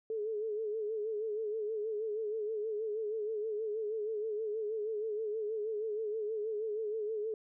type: tone with vibrato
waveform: sine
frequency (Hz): 430.9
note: A4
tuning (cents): -36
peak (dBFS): -33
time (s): 0.1-7.34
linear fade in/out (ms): 2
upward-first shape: sine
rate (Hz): 6.3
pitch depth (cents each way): 70
effects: none